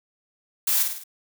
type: noise with echo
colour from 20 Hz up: blue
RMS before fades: -22 dBFS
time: 0.67-0.83 s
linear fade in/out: 5 ms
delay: 52 ms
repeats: 4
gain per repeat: -5 dB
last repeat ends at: 1.038 s
effects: none